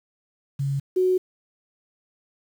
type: tone pair in turn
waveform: sine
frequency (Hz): 138.59 / 369.4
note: C#3 / F#4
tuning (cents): 0 / -3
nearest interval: octave + perfect fourth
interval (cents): 1697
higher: second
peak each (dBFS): -22 / -17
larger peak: second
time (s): 0.59-0.8 / 0.96-1.18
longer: second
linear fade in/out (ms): 10
effects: 8-bit